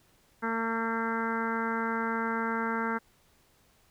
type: harmonic tone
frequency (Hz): 227.1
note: A#3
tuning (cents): -45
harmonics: 1 / 2 / 3 / 4 / 5 / 6 / 7 / 8 / 9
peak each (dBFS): -33 / -36 / -45 / -35 / -40 / -35 / -36 / -45 / -43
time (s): 0.42-2.99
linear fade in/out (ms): 20
effects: pink hiss -65 dBFS RMS until 3.9 s